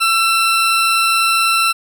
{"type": "tone", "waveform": "20% pulse", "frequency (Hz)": 1342, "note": "E6", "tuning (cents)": 31, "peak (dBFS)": -7, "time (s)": [0, 1.73], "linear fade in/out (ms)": 20, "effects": []}